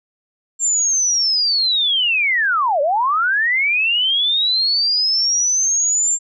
sine linear two-way sweep, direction down then up, 7410 to 543 to 7410 Hz, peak -14 dBFS, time 0.59-6.19 s, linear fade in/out 50 ms, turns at 2.81 s, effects none

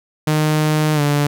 sawtooth tone with pitch glide, 153.6 to 145.48 Hz, D#3 to D3, -22 to -16 cents, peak -10 dBFS, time 0.27-1.27 s, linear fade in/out 5 ms, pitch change -94 cents, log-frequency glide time 0.94-1.01 s, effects none

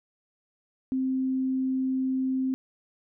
sine tone, 261.6 Hz, C4, in tune, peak -24 dBFS, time 0.92-2.54 s, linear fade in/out 0 ms, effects none

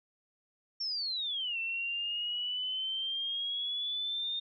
sine exponential two-way sweep, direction down then up, 5520 to 2680 to 3657 Hz, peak -32 dBFS, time 0.8-4.4 s, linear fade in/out 10 ms, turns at 1.58 s, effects none

